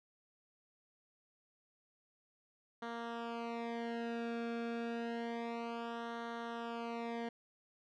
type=tone with flanger; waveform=sawtooth; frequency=233.1 Hz; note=A#3; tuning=in tune; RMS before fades=-41 dBFS; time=2.82-7.29 s; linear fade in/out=5 ms; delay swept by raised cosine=0.4 to 1.01 ms; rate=0.29 Hz; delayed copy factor=-0.95; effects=low-pass 3000 Hz 12 dB/octave